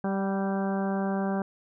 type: harmonic tone with a mistuned harmonic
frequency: 195.3 Hz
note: G3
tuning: 6 cents flat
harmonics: 1 / 2 / 3 / 4 / 5 / 6 / 7 / 8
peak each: -27 / -34 / -35 / -35 / -41 / -43 / -45 / -42 dBFS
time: 0.04-1.42 s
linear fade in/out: 2 ms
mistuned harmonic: 4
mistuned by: -18 cents
effects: none